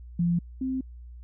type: tone pair in turn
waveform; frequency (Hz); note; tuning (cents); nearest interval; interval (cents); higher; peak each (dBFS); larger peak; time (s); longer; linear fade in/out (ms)
sine; 172.3 / 261.2; F3 / C4; -23 / -3; perfect fifth; 720; second; -21 / -26; first; 0.19-0.39 / 0.61-0.81; neither; 5
effects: added 60 Hz sine -41 dBFS peak until 1.23 s